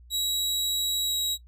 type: tone with pitch glide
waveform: sawtooth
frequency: 3869 to 3844 Hz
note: B7 to B7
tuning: -36 to -48 cents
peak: -22 dBFS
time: 0.1-1.38 s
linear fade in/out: 50 ms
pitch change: -12 cents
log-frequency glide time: 1.06-1.13 s
effects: noise-tail reverb RT60 0.1 s tail -19 dB re dry + added 60 Hz sine -48 dBFS peak until 1.47 s